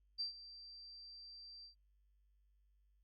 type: tone with ADSR envelope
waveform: sine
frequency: 4695 Hz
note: D8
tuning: 1 cent flat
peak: -36 dBFS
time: 0.18-1.75 s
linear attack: 25 ms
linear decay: 120 ms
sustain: -16 dB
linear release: 110 ms
effects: added 50 Hz sine -70 dBFS peak until 3.03 s + Opus 48 kbps